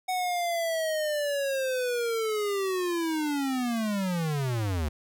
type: linear sweep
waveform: square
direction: down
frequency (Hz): 745 to 70.6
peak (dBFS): -27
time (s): 0.08-4.89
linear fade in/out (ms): 10
effects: none